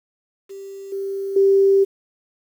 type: tone with level steps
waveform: sine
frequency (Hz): 392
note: G4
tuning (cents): 0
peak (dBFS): -32 / -23 / -11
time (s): 0.49-1.85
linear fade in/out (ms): 20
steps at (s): 0.92 / 1.36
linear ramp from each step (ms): 5
effects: 8-bit